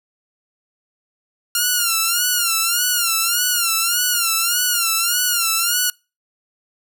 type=tone with vibrato; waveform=5% pulse; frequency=1396.9 Hz; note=F6; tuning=in tune; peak=-5 dBFS; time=1.55-5.9 s; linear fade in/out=2 ms; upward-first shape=sine; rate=1.7 Hz; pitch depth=99 cents each way; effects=noise-tail reverb RT60 0.3 s tail -26 dB re dry